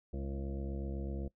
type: harmonic tone with a mistuned harmonic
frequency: 68 Hz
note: C#2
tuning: 33 cents flat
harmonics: 1 / 2 / 3 / 4 / 5 / 7 / 8 / 9 / 10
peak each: -38 / -45 / -44 / -52 / -46 / -50 / -51 / -61 / -58 dBFS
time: 0.13-1.28 s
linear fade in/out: 5 ms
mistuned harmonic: 7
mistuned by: -23 cents
effects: noise-tail reverb RT60 0.1 s tail -21 dB re dry